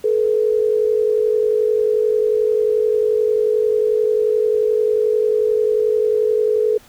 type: tone pair together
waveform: sine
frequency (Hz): 430.3 / 481.6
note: A4 / B4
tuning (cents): -39 / -44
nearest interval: major second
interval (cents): 195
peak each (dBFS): -15 / -19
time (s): 0.04-6.78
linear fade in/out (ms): 5
effects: pink hiss -48 dBFS RMS until 6.88 s